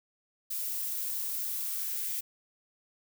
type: noise with high-pass filter sweep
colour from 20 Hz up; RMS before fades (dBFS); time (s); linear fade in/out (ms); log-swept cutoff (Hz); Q
violet; -34; 0.5-2.21; 10; 260 to 2100; 1.8
effects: none